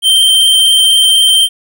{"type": "tone with vibrato", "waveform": "square", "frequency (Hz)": 3136, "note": "G7", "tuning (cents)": 0, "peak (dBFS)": -6, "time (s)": [0.02, 1.49], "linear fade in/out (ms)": 50, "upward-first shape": "sine", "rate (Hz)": 16, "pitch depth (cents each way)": 14, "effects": []}